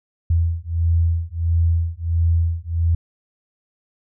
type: beating tone pair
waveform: sine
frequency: 82.9 / 84.4 Hz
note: E2 / E2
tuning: +10 / +41 cents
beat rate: 1.5 Hz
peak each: -19 dBFS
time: 0.3-2.95 s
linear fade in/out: 5 ms
effects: none